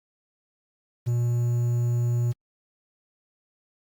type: tone with quantisation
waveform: triangle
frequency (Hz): 120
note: B2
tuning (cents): -49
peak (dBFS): -19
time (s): 1.06-2.33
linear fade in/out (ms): 20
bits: 8
effects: Opus 48 kbps